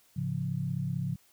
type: chord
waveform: sine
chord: A augmented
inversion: none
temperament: equal with one note detuned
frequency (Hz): 107.61 / 138.59 / 174.61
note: A2 / C#3 / E#3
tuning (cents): -38 / 0 / 0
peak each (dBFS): -37 / -32 / -34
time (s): 0.16-1.16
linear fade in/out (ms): 10
effects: white hiss -64 dBFS RMS until 1.32 s